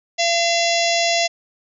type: harmonic tone with a mistuned harmonic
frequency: 681 Hz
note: F5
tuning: 44 cents flat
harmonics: 1 / 3 / 4 / 5 / 6 / 7 / 8 / 9 / 10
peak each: -19 / -24 / -25 / -26 / -27 / -27 / -28 / -29 / -29 dBFS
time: 0.18-1.28 s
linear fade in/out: 20 ms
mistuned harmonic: 7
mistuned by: +46 cents
effects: none